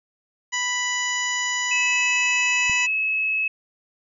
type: harmonic tone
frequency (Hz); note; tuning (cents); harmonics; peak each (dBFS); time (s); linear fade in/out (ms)
987; B5; -1; 1 / 2 / 3 / 4 / 5 / 6 / 7; -31 / -25 / -30 / -39 / -39 / -34 / -29; 0.52-2.87; 20
type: tone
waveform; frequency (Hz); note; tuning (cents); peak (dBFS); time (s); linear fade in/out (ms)
sine; 2583; E7; -36; -20; 1.71-3.48; 5
type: click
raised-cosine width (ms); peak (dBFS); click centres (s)
5; -24; 2.697
effects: none